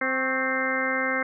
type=harmonic tone with a mistuned harmonic; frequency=261.6 Hz; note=C4; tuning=in tune; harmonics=1 / 2 / 3 / 4 / 5 / 6 / 7 / 8; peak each=-32 / -30 / -37 / -34 / -33 / -29 / -32 / -29 dBFS; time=0.01-1.23 s; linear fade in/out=5 ms; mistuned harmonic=4; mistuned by=+68 cents; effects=none